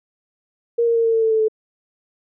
sine tone with pitch steps, 468.9 / 464.1 / 459.3 / 454.5 / 449.8 / 445.1 / 440.5 / 436 Hz, A#4 / A#4 / A#4 / A#4 / A4 / A4 / A4 / A4, +10 / -8 / -26 / -44 / +38 / +20 / +2 / -16 cents, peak -14 dBFS, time 0.78-1.484 s, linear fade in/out 10 ms, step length 88 ms, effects none

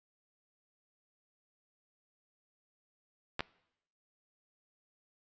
clicks, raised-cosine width 0.3 ms, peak -17 dBFS, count 2, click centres 3.394 / 3.406 s, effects noise-tail reverb RT60 0.8 s tail -23 dB re dry + resampled to 16000 Hz

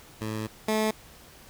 15% pulse tone pair in turn, 109 / 216.9 Hz, A2 / A3, -16 / -25 cents, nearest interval octave, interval 1191 cents, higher second, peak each -24 / -17 dBFS, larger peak second, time 0.21-0.47 / 0.68-0.91 s, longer first, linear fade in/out 5 ms, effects pink hiss -51 dBFS RMS until 1.49 s

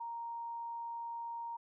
sine tone, 932.3 Hz, A#5, in tune, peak -39 dBFS, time 0-1.57 s, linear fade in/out 10 ms, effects none

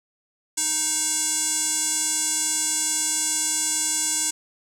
square tone with band-pass filter, 311.1 Hz, D#4, in tune, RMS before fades -24 dBFS, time 0.57-4.31 s, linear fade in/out 10 ms, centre 7700 Hz, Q 4.3, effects none

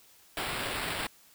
white noise with sample-and-hold, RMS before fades -34 dBFS, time 0.37-1.07 s, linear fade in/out 2 ms, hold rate 6300 Hz, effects white hiss -59 dBFS RMS until 1.34 s

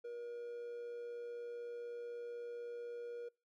triangle tone with amplitude modulation, 476.7 Hz, A#4, 39 cents sharp, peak -40 dBFS, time 0.04-3.29 s, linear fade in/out 10 ms, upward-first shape sine, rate 116 Hz, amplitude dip 30%, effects noise-tail reverb RT60 0.3 s tail -26 dB re dry

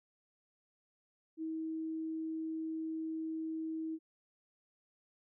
sine tone, 320 Hz, D#4, 49 cents sharp, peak -36 dBFS, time 1.37-3.99 s, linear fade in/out 50 ms, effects none

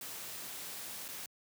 white noise with dropouts, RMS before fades -44 dBFS, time 0.01-1.26 s, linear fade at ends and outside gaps 2 ms, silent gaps 1.082-1.086 s, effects high-pass 100 Hz 12 dB/octave

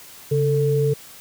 sine tone pair together, 139.2 / 443.3 Hz, C#3 / A4, +8 / +13 cents, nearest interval octave + minor sixth, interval 2005 cents, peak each -19 dBFS, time 0.31-0.94 s, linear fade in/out 10 ms, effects white hiss -43 dBFS RMS until 1.2 s

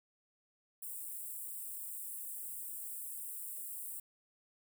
white high-pass noise, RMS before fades -44 dBFS, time 0.82-4 s, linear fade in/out 5 ms, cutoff 7800 Hz, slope 96 dB/octave, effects none

